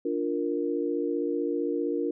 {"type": "chord", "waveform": "sine", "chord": "Bb major", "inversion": "first", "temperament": "equal", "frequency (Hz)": [293.7, 349.2, 466.2], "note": ["D4", "F4", "Bb4"], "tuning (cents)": [0, 0, 0], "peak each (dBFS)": -30, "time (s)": [0.05, 2.11], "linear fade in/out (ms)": 5, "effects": []}